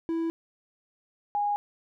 triangle / sine tone pair in turn, 329.6 / 822.4 Hz, E4 / G#5, 0 / -17 cents, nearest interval octave + major third, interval 1583 cents, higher second, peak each -24 / -24 dBFS, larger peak neither, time 0.09-0.3 / 1.35-1.56 s, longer neither, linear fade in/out 0 ms, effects none

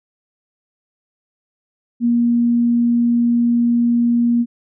sine tone, 237.2 Hz, A#3, 30 cents sharp, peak -12 dBFS, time 2-4.46 s, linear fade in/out 50 ms, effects none

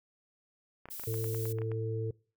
clicks, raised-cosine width 0.5 ms, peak -31 dBFS, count 11, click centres 0.856 / 0.887 / 0.997 / 1.037 / 1.142 / 1.243 / 1.347 / 1.455 / 1.586 / 1.618 / 1.717 s
violet noise, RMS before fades -42 dBFS, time 0.9-1.53 s, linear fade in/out 10 ms
harmonic tone, 111.5 Hz, A2, 23 cents sharp, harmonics 1 / 3 / 4, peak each -33 / -44 / -36 dBFS, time 1.07-2.11 s, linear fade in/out 5 ms
effects noise-tail reverb RT60 0.4 s tail -24 dB re dry

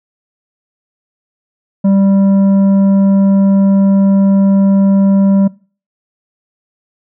sine tone with tanh clipping, 196 Hz, G3, in tune, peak -8 dBFS, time 1.84-5.48 s, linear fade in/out 10 ms, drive 8 dB, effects noise-tail reverb RT60 0.4 s tail -23 dB re dry

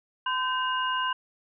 sine tone cluster, 1020 / 1551 / 2849 Hz, C6 / G6 / F7, -44 / -19 / +34 cents, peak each -27 / -31 / -32 dBFS, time 0.26-1.13 s, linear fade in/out 5 ms, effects none

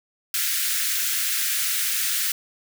white high-pass noise, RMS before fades -24 dBFS, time 0.34-2.32 s, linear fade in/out 2 ms, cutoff 1400 Hz, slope 48 dB/octave, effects none

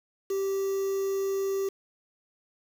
triangle tone with quantisation, 389.8 Hz, G4, 10 cents flat, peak -24 dBFS, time 0.3-1.69 s, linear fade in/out 5 ms, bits 7, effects none

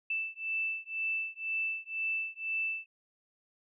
sine beating tone pair, 2646 / 2648 Hz, E7 / E7, +6 / +7 cents, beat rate 2 Hz, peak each -35 / -35 dBFS, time 0.1-2.86 s, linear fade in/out 5 ms, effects none

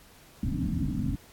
white low-pass noise, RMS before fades -29 dBFS, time 0.43-1.16 s, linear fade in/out 5 ms, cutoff 290 Hz, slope 96 dB/octave, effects pink hiss -55 dBFS RMS until 1.32 s + AAC 64 kbps

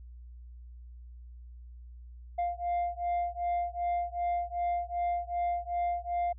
sine beating tone pair, 698.5 / 701.1 Hz, F5 / F5, 0 / +7 cents, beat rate 2.6 Hz, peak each -30 dBFS, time 2.38-6.33 s, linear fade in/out 10 ms, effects tanh soft clip ceiling -26 dBFS + added 60 Hz sine -45 dBFS peak until 6.38 s

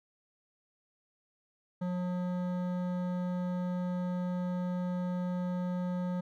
triangle tone with hard clipping, 179.8 Hz, F#3, 49 cents flat, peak -33 dBFS, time 1.81-6.21 s, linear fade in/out 10 ms, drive 17 dB, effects none

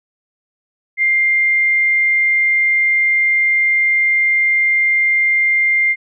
sine tone, 2100 Hz, C7, 6 cents sharp, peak -11 dBFS, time 0.97-5.96 s, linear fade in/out 50 ms, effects none

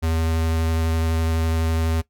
square tone with vibrato, 81.3 Hz, E2, 23 cents flat, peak -20 dBFS, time 0.02-2.02 s, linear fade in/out 20 ms, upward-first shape sine, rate 12 Hz, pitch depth 10 cents each way, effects noise-tail reverb RT60 0.1 s tail -17 dB re dry

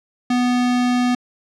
square tone, 246.9 Hz, B3, in tune, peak -16 dBFS, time 0.3-1.15 s, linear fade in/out 5 ms, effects low-pass 6000 Hz 12 dB/octave

